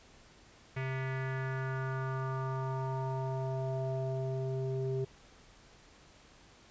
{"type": "tone with low-pass filter sweep", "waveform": "square", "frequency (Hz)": 131.9, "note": "C3", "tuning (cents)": 14, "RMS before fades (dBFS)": -35, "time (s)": [0.76, 5.05], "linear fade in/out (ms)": 10, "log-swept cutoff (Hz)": [2200, 430], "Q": 3.6, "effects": ["pink hiss -59 dBFS RMS until 6.7 s", "resampled to 16000 Hz"]}